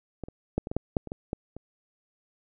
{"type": "clicks", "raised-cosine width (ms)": 2, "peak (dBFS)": [-21, -28, -12, -21, -19, -12, -10, -25, -20, -16, -26], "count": 11, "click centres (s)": [0.237, 0.285, 0.58, 0.671, 0.715, 0.766, 0.968, 1.073, 1.119, 1.331, 1.566], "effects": []}